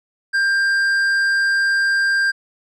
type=tone with tanh clipping; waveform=sine; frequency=1591 Hz; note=G6; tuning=25 cents sharp; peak=-16 dBFS; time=0.33-2.32 s; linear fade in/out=20 ms; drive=8 dB; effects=none